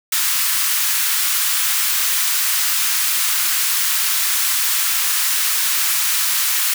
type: high-pass noise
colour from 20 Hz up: white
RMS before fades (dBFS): -18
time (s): 0.12-6.74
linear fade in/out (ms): 5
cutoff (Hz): 1100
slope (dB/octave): 24
effects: none